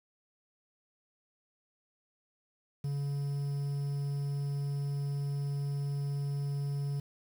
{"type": "tone with quantisation", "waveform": "triangle", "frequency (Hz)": 141.4, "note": "C#3", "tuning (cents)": 35, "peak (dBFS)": -29, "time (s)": [2.84, 7], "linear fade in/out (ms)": 5, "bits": 9, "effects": []}